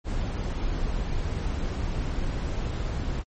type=noise; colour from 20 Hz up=brown; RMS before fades=-28 dBFS; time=0.04-3.24 s; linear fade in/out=50 ms; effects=MP3 32 kbps